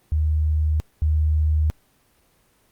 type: tone pair in turn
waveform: sine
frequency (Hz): 77 / 77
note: D#2 / D#2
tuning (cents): -17 / -17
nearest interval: unison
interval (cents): 0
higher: neither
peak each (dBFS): -17 / -16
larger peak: second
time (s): 0.12-0.8 / 1.02-1.7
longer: neither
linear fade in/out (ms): 0
effects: pink hiss -61 dBFS RMS until 2.71 s + Opus 24 kbps